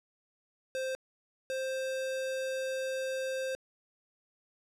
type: tone pair in turn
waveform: square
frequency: 523.3 / 525.6 Hz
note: C5 / C5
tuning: 0 / +8 cents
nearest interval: unison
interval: 8 cents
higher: second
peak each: -33 / -33 dBFS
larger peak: neither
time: 0.75-0.95 / 1.5-3.55 s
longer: second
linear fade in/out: 0 ms
effects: low-pass 10000 Hz 12 dB/octave